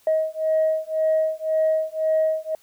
sine beating tone pair, 631 / 632.9 Hz, D#5 / D#5, +24 / +29 cents, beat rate 1.9 Hz, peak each -21 dBFS, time 0.07-2.55 s, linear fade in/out 2 ms, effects tanh soft clip ceiling -13 dBFS + white hiss -58 dBFS RMS until 2.62 s

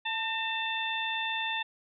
harmonic tone with a mistuned harmonic, 889 Hz, A5, 18 cents sharp, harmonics 1 / 2 / 3 / 4, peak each -35 / -35 / -35 / -35 dBFS, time 0.05-1.63 s, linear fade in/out 10 ms, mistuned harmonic 2, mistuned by +35 cents, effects none

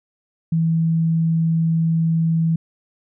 sine tone, 163.5 Hz, E3, 14 cents flat, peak -15 dBFS, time 0.52-2.56 s, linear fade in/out 5 ms, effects none

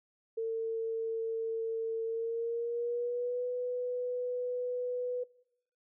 sine tone with pitch glide, 451.2 to 494.9 Hz, A4 to B4, +44 to +4 cents, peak -31 dBFS, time 0.37-5.24 s, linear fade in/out 10 ms, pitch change +160 cents, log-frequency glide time 2.04-3.44 s, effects noise-tail reverb RT60 0.8 s tail -22 dB re dry

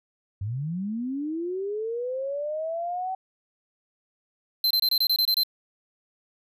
sine linear sweep, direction up, 92.5 to 764 Hz, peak -27 dBFS, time 0.41-3.15 s, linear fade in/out 5 ms
square tone bursts, 4100 Hz, C8, 36 cents flat, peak -20 dBFS, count 9, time 4.64-5.434 s, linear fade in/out 2 ms, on 66 ms, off 25 ms
effects none

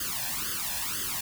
white noise with flanger, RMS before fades -32 dBFS, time 0-1.21 s, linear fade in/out 5 ms, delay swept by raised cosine 0.61 to 1.2 ms, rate 2 Hz, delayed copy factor +1, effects none

